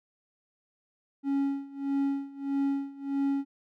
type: tone with tremolo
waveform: triangle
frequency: 277.2 Hz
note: C#4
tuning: in tune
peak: -22 dBFS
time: 1.23-3.45 s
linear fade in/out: 50 ms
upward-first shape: sine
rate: 1.6 Hz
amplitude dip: 90%
effects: none